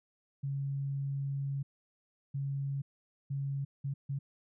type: tone bursts at uneven times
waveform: sine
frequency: 138.59 Hz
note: C#3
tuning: in tune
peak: -32 dBFS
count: 5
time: 0.43-1.63 / 2.34-2.82 / 3.3-3.65 / 3.84-3.94 / 4.09-4.19 s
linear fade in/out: 10 ms
effects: none